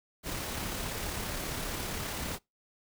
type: noise with amplitude modulation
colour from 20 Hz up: pink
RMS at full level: -35 dBFS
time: 0.23-2.39 s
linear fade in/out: 50 ms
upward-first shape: sine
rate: 35.1 Hz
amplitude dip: 25%
effects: noise-tail reverb RT60 0.2 s tail -24 dB re dry